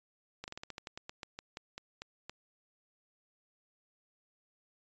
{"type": "slowing click train", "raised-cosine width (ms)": 0.2, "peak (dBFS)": -25, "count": 16, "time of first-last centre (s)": [0.44, 2.296], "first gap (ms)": 39, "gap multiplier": 1.15, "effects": ["resampled to 16000 Hz"]}